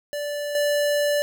square tone with level steps, 584 Hz, D5, 10 cents flat, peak -27 / -20 dBFS, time 0.13-1.22 s, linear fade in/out 0 ms, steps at 0.55 s, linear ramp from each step 2 ms, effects 10-bit

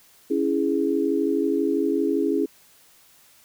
sine chord, C# minor, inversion none, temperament equal, 277.2 / 329.6 / 415.3 Hz, C#4 / E4 / G#4, 0 / 0 / 0 cents, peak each -24 dBFS, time 0.3-2.46 s, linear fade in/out 10 ms, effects white hiss -55 dBFS RMS until 3.44 s

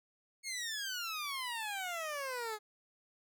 15% pulse exponential sweep, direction down, 2206 to 415.3 Hz, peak -31 dBFS, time 0.43-2.59 s, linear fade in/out 50 ms, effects none

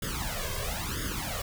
pink noise with flanger, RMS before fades -33 dBFS, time 0.02-1.42 s, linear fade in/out 5 ms, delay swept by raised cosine 0.59 to 1.89 ms, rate 1 Hz, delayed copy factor +1, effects none

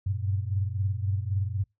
sine tone cluster, 95.5 / 99.3 / 116.8 Hz, G2 / G2 / A#2, -45 / +23 / +4 cents, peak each -27 / -32 / -34 dBFS, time 0.06-1.64 s, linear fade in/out 10 ms, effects noise-tail reverb RT60 0.2 s tail -26 dB re dry

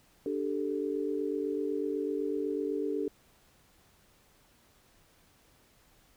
sine chord, D suspended fourth, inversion none, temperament equal, 293.7 / 392 / 440 Hz, D4 / G4 / A4, 0 / 0 / 0 cents, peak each -34 dBFS, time 0.26-3.08 s, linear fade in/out 2 ms, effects pink hiss -64 dBFS RMS until 6.16 s

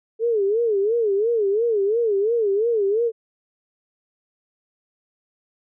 sine tone with vibrato, 430.6 Hz, A4, 37 cents flat, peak -17 dBFS, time 0.19-3.12 s, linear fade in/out 50 ms, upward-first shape sine, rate 2.9 Hz, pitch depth 170 cents each way, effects none

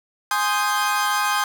40% pulse chord, Ab major seventh, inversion none, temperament equal, 830.6 / 1046.5 / 1244.5 / 1568 Hz, Ab5 / C6 / Eb6 / G6, 0 / 0 / 0 / 0 cents, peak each -24 dBFS, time 0.31-1.44 s, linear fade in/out 2 ms, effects none

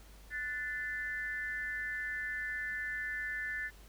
sine tone with amplitude modulation, 1760 Hz, A6, in tune, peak -31 dBFS, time 0.3-3.71 s, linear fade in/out 50 ms, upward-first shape sine, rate 284 Hz, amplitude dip 90%, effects added 50 Hz sine -54 dBFS peak until 3.88 s + pink hiss -60 dBFS RMS until 3.88 s

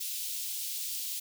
white high-pass noise, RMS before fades -36 dBFS, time 0-1.2 s, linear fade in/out 10 ms, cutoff 3000 Hz, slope 24 dB/octave, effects none

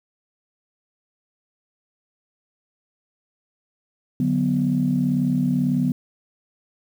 sine chord, B minor, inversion first, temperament equal, 146.83 / 185 / 246.9 Hz, D3 / F#3 / B3, 0 / 0 / 0 cents, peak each -23 / -23 / -20 dBFS, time 4.2-5.92 s, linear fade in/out 2 ms, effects tanh soft clip ceiling -9 dBFS + 8-bit

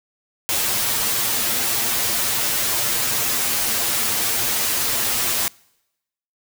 white noise with comb filter, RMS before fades -21 dBFS, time 0.49-5.48 s, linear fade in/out 0 ms, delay 8.7 ms, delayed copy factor +0.9, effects noise-tail reverb RT60 0.9 s tail -26 dB re dry

